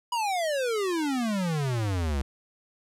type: exponential sweep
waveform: square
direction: down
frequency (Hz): 987.8 to 65.41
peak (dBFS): -26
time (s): 0.12-2.22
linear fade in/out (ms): 5
effects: low-pass 11000 Hz 12 dB/octave